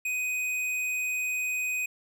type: tone with hard clipping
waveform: sine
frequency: 2500 Hz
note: D#7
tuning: 8 cents sharp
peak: -29 dBFS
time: 0.05-1.86 s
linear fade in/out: 5 ms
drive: 11 dB
effects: none